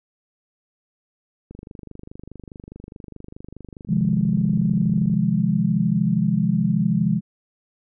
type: click train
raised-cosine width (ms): 3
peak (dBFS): -25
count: 91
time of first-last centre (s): 1.51-5.139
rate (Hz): 24.8
type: chord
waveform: sine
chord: F minor seventh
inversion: second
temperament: equal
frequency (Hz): 130.81 / 155.56 / 174.61 / 207.7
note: C3 / Eb3 / F3 / Ab3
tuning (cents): 0 / 0 / 0 / 0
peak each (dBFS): -25 / -25 / -21 / -21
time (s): 3.87-7.21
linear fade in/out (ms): 50
effects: none